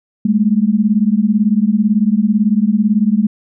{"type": "beating tone pair", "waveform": "sine", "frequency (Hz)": [202.3, 220.3], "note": ["G#3", "A3"], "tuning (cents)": [-45, 2], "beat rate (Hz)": 18, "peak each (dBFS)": -13, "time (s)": [0.25, 3.27], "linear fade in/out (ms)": 5, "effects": []}